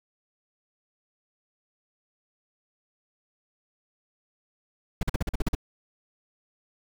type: noise bursts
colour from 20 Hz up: brown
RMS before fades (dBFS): -23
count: 9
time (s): 5.01-5.551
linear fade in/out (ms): 5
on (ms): 21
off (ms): 44
effects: none